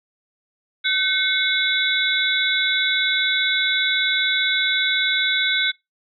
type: tone cluster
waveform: sine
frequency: 1522 / 2176 / 3479 / 3861 Hz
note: F#6 / C#7 / A7 / B7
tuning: +48 / -33 / -20 / -40 cents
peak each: -23 dBFS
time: 0.84-5.72 s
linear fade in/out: 20 ms
effects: noise-tail reverb RT60 0.2 s tail -22 dB re dry